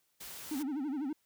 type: noise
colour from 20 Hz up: white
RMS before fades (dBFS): -46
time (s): 0.2-0.63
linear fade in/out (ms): 10
type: tone with vibrato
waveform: triangle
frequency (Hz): 283.2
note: C#4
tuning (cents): +37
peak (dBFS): -31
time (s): 0.51-1.13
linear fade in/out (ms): 5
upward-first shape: sine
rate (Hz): 12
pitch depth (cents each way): 170
effects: white hiss -75 dBFS RMS until 1.25 s